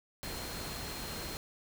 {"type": "tone in noise", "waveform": "sine", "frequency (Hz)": 4200, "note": "C8", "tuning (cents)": 6, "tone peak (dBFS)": -47, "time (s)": [0.23, 1.37], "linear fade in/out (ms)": 0, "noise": "pink", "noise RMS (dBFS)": -41, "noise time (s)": [0.23, 1.37], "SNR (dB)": -9, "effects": []}